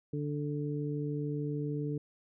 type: harmonic tone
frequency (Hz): 146.83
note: D3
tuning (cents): 0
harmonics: 1 / 2 / 3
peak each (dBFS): -34 / -37 / -39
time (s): 0.13-1.98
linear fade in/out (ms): 5
effects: none